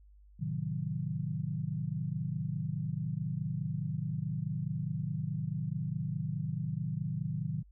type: chord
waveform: sine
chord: A diminished seventh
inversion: none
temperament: equal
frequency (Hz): 110 / 130.81 / 155.56 / 185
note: A2 / C3 / Eb3 / Gb3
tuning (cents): 0 / 0 / 0 / 0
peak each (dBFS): -40 / -38 / -35 / -40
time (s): 0.39-7.63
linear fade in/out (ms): 20
effects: added 50 Hz sine -55 dBFS peak until 7.71 s